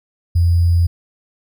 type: tone with sample-and-hold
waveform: sine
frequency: 85.7 Hz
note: F2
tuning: 32 cents flat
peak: -10 dBFS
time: 0.35-0.87 s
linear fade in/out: 10 ms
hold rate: 4900 Hz
effects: none